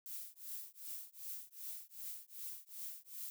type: noise with tremolo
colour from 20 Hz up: violet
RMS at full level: -44 dBFS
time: 0.06-3.3 s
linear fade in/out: 0 ms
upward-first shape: triangle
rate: 2.6 Hz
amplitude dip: 100%
effects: none